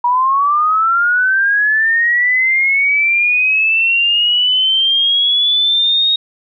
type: linear sweep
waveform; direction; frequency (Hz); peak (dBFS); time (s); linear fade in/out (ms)
sine; up; 956 to 3760; -10; 0.04-6.16; 5
effects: none